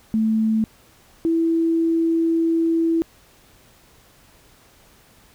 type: tone pair in turn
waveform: sine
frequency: 220 / 329.6 Hz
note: A3 / E4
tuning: 0 / 0 cents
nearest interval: perfect fifth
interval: 700 cents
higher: second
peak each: -16 dBFS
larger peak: neither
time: 0.14-0.64 / 1.25-3.02 s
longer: second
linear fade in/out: 0 ms
effects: pink hiss -53 dBFS RMS until 5.34 s